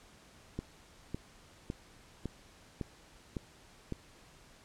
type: click train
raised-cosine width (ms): 3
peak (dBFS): -23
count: 7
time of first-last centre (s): 0.59-3.923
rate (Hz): 1.8
effects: pink hiss -59 dBFS RMS until 4.64 s + low-pass 9000 Hz 12 dB/octave

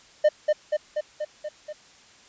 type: tone with echo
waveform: triangle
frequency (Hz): 605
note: D#5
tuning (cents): -49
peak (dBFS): -12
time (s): 0.24-0.29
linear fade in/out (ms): 10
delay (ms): 240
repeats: 6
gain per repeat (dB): -3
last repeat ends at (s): 1.73
effects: white hiss -53 dBFS RMS until 2.28 s + resampled to 16000 Hz

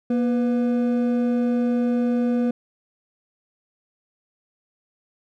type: tone pair together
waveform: triangle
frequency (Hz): 238.5 / 496.7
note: A#3 / B4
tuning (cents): +40 / +10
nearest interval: octave + minor second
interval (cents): 1270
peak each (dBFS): -17 / -25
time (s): 0.1-2.51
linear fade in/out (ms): 5
effects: none

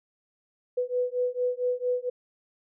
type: beating tone pair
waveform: sine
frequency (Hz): 493.9 / 498.3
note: B4 / B4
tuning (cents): 0 / +15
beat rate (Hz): 4.4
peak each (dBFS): -28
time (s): 0.77-2.1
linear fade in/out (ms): 10
effects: none

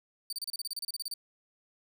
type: tone bursts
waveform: sawtooth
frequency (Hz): 4596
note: D8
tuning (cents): -38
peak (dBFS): -31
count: 15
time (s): 0.3-1.139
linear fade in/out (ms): 2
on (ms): 27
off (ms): 31
effects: none

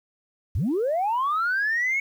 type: linear sweep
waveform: sine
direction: up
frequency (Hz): 61.74 to 2217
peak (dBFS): -20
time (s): 0.55-2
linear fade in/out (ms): 5
effects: tanh soft clip ceiling -18 dBFS + 9-bit

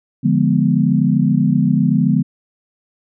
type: chord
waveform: sine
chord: D diminished seventh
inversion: none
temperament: equal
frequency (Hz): 146.83 / 174.61 / 207.7 / 246.9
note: D3 / F3 / Ab3 / Cb4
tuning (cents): 0 / 0 / 0 / 0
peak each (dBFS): -17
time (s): 0.23-2.23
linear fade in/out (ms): 20
effects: none

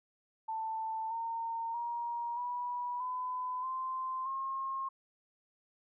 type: tone with pitch steps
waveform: sine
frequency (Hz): 887 / 915.6 / 945.2 / 975.7 / 1007.2 / 1039.7 / 1073.3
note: A5 / A#5 / A#5 / B5 / B5 / C6 / C6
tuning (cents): +14 / -31 / +24 / -21 / +34 / -11 / +44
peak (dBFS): -34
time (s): 0.48-4.89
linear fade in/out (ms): 10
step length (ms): 630
effects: none

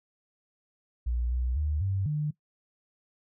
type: tone with pitch steps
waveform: sine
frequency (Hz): 59.8 / 62.1 / 75.2 / 96.8 / 149.9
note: A#1 / B1 / D2 / G2 / D3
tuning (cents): +45 / +10 / +42 / -21 / +36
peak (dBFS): -26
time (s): 1.06-2.31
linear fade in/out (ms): 10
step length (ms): 250
effects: noise-tail reverb RT60 0.1 s tail -19 dB re dry

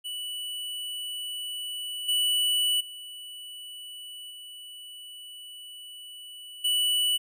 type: tone with level steps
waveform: square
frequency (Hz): 2960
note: F#7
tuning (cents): 0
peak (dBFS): -33 / -23 / -40 / -42 / -23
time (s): 0.04-7.18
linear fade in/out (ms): 20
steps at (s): 2.08 / 2.8 / 4.3 / 6.64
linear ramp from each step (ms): 10
effects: none

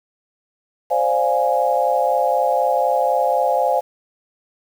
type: chord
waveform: sine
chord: D half-diminished seventh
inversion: third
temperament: equal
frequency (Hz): 523.3 / 587.3 / 698.5 / 830.6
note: C5 / D5 / F5 / Ab5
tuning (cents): 0 / 0 / 0 / 0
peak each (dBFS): -20 / -22 / -20 / -20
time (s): 0.9-3.81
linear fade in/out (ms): 20
effects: 7-bit

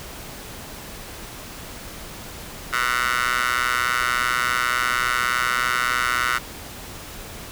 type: tone with high-pass filter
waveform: 15% pulse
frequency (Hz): 123.47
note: B2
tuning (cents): 0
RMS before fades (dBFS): -22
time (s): 2.72-6.39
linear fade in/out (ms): 20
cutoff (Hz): 1500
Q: 5.2
effects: pink hiss -37 dBFS RMS until 7.51 s

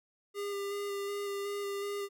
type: tone with vibrato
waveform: square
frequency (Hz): 402.7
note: G4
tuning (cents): +47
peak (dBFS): -35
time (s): 0.34-2.09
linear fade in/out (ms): 50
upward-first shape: square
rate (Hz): 2.7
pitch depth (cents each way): 13
effects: none

